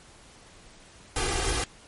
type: noise with comb filter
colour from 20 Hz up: pink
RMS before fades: -27 dBFS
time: 1.16-1.64 s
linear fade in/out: 2 ms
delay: 2.5 ms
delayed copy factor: +0.95
effects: pink hiss -52 dBFS RMS until 1.87 s + MP3 48 kbps